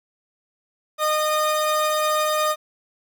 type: tone pair together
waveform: 45% pulse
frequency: 614 / 1225.2 Hz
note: D#5 / D#6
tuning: -23 / -27 cents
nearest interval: octave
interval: 1196 cents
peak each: -22 dBFS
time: 0.98-2.56 s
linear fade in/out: 50 ms
effects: none